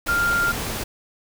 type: tone in noise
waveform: sine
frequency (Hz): 1396.9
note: F6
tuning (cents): 0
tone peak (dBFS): -18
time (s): 0.08-0.52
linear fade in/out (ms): 10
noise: pink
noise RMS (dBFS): -28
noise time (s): 0.06-0.84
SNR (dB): +7
effects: none